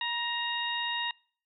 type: harmonic tone with a mistuned harmonic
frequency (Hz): 936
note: A#5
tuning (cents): +7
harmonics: 1 / 2 / 3 / 4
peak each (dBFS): -35 / -35 / -35 / -35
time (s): 0.01-1.11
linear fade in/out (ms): 2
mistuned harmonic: 1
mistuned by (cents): +33
effects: noise-tail reverb RT60 0.5 s tail -26 dB re dry